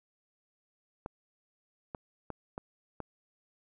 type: clicks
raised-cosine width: 1 ms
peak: -24 dBFS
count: 5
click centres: 1.061 / 1.948 / 2.303 / 2.579 / 3.003 s
effects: none